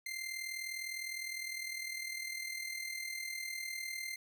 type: tone with amplitude modulation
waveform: sawtooth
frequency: 2089 Hz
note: C7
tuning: 3 cents flat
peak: -33 dBFS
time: 0.06-4.16 s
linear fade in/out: 5 ms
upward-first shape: sine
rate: 39.8 Hz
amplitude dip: 60%
effects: none